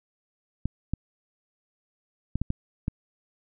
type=clicks; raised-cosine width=5 ms; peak=-14 dBFS; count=6; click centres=0.656 / 0.936 / 2.356 / 2.416 / 2.504 / 2.881 s; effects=none